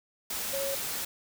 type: tone in noise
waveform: sine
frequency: 550 Hz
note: C#5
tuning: 14 cents flat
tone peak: -31 dBFS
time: 0.53-0.75 s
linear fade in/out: 5 ms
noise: white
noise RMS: -34 dBFS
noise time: 0.3-1.05 s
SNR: 0 dB
effects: none